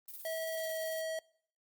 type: noise with tremolo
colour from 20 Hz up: violet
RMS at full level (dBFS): -45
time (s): 0.08-1.02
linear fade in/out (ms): 5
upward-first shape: square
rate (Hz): 18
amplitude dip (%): 50
type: tone with pitch glide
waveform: square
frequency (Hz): 647 to 642.5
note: E5 to E5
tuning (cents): -32 to -45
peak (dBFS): -36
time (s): 0.25-1.19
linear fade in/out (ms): 2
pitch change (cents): -13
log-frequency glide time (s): 0.59-0.74
effects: noise-tail reverb RT60 0.6 s tail -23 dB re dry + Opus 32 kbps

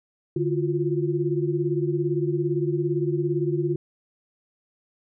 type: tone cluster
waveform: sine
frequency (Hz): 146.8 / 341.6 / 359.2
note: D3 / F4 / F4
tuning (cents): 0 / -38 / +49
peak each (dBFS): -26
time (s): 0.36-3.76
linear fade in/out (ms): 5
effects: none

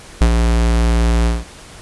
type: tone with ADSR envelope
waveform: square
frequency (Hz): 57.7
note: A#1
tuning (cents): -17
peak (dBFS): -7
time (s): 0.21-1.45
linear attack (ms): 4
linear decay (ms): 75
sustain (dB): -5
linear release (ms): 190
effects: pink hiss -38 dBFS RMS until 1.81 s + resampled to 24000 Hz

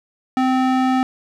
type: tone with band-pass filter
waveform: square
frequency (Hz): 258.9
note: C4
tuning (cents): -18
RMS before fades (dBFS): -17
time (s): 0.37-1.03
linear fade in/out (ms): 0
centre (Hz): 710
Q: 0.65
effects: none

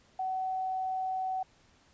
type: tone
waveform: sine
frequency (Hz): 753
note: F#5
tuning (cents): +30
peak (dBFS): -30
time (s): 0.19-1.43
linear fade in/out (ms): 5
effects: pink hiss -64 dBFS RMS until 1.93 s + resampled to 16000 Hz

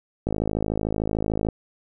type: click train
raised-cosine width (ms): 2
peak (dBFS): -11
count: 66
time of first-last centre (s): 0.27-1.487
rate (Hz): 53.4
effects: none

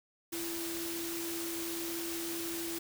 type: tone in noise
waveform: sine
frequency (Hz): 336.1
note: E4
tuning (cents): +34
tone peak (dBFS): -38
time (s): 0.32-2.79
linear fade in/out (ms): 10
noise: white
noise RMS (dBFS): -40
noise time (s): 0.32-2.79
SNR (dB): -1
effects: none

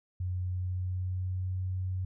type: tone with pitch glide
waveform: sine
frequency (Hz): 91 to 92.75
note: F#2 to F#2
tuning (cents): -28 to +5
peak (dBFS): -30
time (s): 0.2-2.05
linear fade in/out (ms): 5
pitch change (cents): +33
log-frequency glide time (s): 0.45-1.6
effects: none

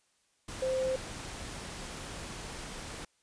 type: tone in noise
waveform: sine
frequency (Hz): 521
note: C5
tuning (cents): -7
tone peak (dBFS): -28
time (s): 0.62-0.96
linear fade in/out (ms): 5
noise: pink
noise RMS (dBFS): -42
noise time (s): 0.48-3.05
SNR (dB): +11
effects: white hiss -72 dBFS RMS until 3.22 s + resampled to 22050 Hz

